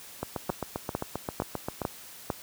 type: two click trains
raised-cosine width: 1 ms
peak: -13 / -16 dBFS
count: 5 / 13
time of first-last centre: 0.5-2.302 / 0.23-1.817 s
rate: 2.22 / 7.56 Hz
effects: white hiss -47 dBFS RMS until 2.42 s + high-pass 60 Hz 12 dB/octave